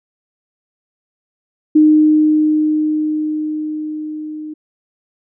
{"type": "tone with level ramp", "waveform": "sine", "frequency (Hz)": 306.9, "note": "D#4", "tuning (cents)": -24, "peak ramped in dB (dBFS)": [-5, -25], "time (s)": [1.75, 4.54], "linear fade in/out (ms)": 10, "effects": []}